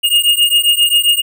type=beating tone pair; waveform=square; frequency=2844 / 2851.5 Hz; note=F7 / F7; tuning=+31 / +35 cents; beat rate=7.5 Hz; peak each=-13 dBFS; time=0.03-1.22 s; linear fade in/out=20 ms; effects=none